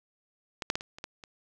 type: clicks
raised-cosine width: 0.2 ms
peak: -16 / -8 / -12 / -23 / -27 / -19 / -28 dBFS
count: 7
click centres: 0.622 / 0.701 / 0.755 / 0.809 / 0.985 / 1.041 / 1.238 s
effects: none